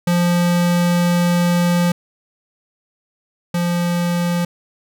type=tone pair in turn; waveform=square; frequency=174.61 / 173.91 Hz; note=F3 / F3; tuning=0 / -7 cents; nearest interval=unison; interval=7 cents; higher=first; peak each=-14 / -17 dBFS; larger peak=first; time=0.07-1.92 / 3.54-4.45 s; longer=first; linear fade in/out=5 ms; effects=none